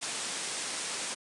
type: low-pass noise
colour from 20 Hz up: white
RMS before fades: -36 dBFS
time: 0.01-1.15 s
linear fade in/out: 20 ms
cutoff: 9700 Hz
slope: 96 dB/octave
effects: high-pass 200 Hz 12 dB/octave